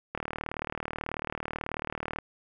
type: click train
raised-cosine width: 0.5 ms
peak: -17 dBFS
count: 79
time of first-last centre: 0.15-2.187 s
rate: 38.3 Hz
effects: none